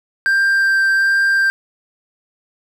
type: tone with vibrato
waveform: triangle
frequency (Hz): 1580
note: G6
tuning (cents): +13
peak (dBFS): -10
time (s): 0.26-1.5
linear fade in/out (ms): 0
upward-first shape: sine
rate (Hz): 1.3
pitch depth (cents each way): 8
effects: none